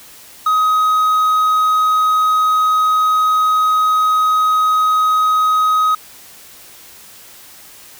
triangle tone with quantisation, 1260 Hz, D#6, 21 cents sharp, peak -9 dBFS, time 0.46-5.95 s, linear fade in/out 5 ms, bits 6, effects white hiss -40 dBFS RMS until 7.99 s

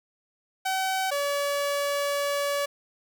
sawtooth tone pair in turn, 761 / 570.1 Hz, F#5 / C#5, +48 / +48 cents, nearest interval perfect fourth, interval 500 cents, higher first, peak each -21 dBFS, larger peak neither, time 0.65-1.11 / 1.11-2.66 s, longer second, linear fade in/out 10 ms, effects none

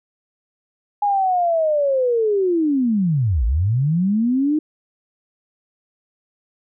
sine linear two-way sweep, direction down then up, 830.6 to 51.6 to 312.8 Hz, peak -15 dBFS, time 1.02-4.59 s, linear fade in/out 5 ms, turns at 3.45 s, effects none

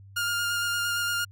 sawtooth tone with vibrato, 1411 Hz, F6, 17 cents sharp, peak -22 dBFS, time 0.16-1.25 s, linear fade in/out 10 ms, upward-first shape square, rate 8.7 Hz, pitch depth 12 cents each way, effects added 98 Hz sine -46 dBFS peak until 1.31 s

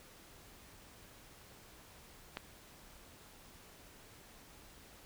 click, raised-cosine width 0.3 ms, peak -23 dBFS, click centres 2.371 s, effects pink hiss -58 dBFS RMS until 5.05 s

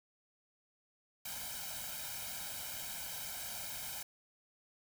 white noise with comb filter, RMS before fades -43 dBFS, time 1.25-4.03 s, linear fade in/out 5 ms, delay 1.3 ms, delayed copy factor +1, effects none

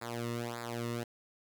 sawtooth tone with flanger, 118.2 Hz, A#2, 24 cents sharp, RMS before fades -38 dBFS, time 0.01-1.04 s, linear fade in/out 10 ms, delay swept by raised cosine 0.33 to 1.29 ms, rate 1.7 Hz, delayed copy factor -0.95, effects 11-bit

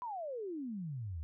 sine exponential sweep, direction down, 1021 to 73 Hz, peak -38 dBFS, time 0.02-1.23 s, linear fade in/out 0 ms, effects none

